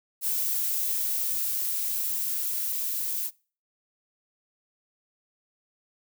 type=noise with level ramp; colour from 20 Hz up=violet; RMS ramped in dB=-27 to -30 dBFS; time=0.21-3.31 s; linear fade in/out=50 ms; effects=noise-tail reverb RT60 0.4 s tail -24 dB re dry